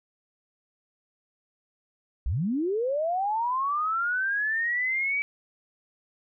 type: linear sweep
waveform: sine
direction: up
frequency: 47.71 to 2300 Hz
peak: -24 dBFS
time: 2.26-5.22 s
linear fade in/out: 0 ms
effects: none